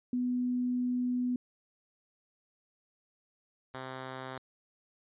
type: tone pair in turn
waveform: sine / 5% pulse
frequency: 248 / 130.69 Hz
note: B3 / C3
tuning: +7 / -2 cents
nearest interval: major seventh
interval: 1109 cents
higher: first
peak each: -28 dBFS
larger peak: neither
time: 0.13-1.36 / 3.74-4.38 s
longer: first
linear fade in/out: 2 ms
effects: resampled to 8000 Hz